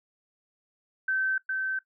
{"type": "tone with echo", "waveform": "sine", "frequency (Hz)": 1543, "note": "G6", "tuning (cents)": -28, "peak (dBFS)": -24, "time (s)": [1.08, 1.38], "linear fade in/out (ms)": 5, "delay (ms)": 410, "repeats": 1, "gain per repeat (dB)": -3, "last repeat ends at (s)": 1.79, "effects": ["noise-tail reverb RT60 0.1 s tail -17 dB re dry"]}